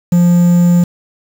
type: tone with quantisation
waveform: triangle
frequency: 174.61 Hz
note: F3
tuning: in tune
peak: -4 dBFS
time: 0.12-0.84 s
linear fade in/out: 5 ms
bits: 5
effects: none